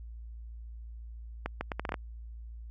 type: accelerating click train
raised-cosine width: 0.5 ms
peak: -17 dBFS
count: 8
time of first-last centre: 1.46-1.942 s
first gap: 150 ms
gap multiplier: 0.72
effects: added 57 Hz sine -41 dBFS peak until 2.7 s + MP3 64 kbps